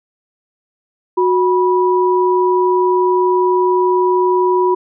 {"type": "tone pair together", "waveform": "sine", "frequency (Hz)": [366.6, 978], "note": ["F#4", "B5"], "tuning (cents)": [-16, -17], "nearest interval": "octave + perfect fourth", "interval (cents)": 1699, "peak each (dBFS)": [-12, -15], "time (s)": [1.17, 4.75], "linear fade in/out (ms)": 10, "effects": []}